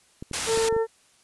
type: clicks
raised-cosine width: 3 ms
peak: -22 dBFS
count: 5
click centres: 0.225 / 0.313 / 0.575 / 0.726 / 0.765 s
type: low-pass noise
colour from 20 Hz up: white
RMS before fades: -30 dBFS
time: 0.33-0.69 s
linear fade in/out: 5 ms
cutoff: 10000 Hz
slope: 24 dB/octave
type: harmonic tone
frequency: 450 Hz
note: A4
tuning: 39 cents sharp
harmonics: 1 / 2 / 3 / 4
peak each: -21 / -32 / -40 / -41 dBFS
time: 0.46-0.87 s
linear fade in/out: 50 ms
effects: white hiss -60 dBFS RMS until 1.23 s + resampled to 24000 Hz